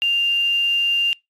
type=tone with quantisation; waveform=sine; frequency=2794 Hz; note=F7; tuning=in tune; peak=-16 dBFS; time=0.02-1.13 s; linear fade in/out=0 ms; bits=7; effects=noise-tail reverb RT60 0.2 s tail -26 dB re dry + AAC 32 kbps